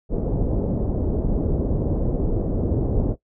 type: low-pass noise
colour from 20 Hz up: pink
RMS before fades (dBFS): -22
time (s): 0.09-3.16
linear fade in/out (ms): 50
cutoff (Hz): 530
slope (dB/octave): 24
effects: noise-tail reverb RT60 0.1 s tail -17 dB re dry